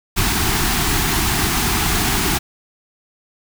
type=band-stop noise; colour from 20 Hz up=pink; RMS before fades=-18 dBFS; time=0.16-2.39 s; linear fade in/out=20 ms; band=420 to 690 Hz; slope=96 dB/octave; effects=none